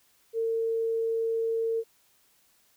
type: tone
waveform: sine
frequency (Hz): 453.7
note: A#4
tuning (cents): -47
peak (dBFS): -25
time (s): 0.33-1.84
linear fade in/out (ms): 50
effects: white hiss -65 dBFS RMS until 2.76 s